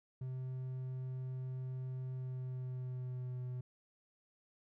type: tone with pitch glide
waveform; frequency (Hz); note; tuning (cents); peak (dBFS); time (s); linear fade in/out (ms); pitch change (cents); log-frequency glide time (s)
triangle; 129.1 to 125.57; C3 to B2; -23 to +29; -37; 0.21-3.61; 5; -48; 2.13-3.42
effects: none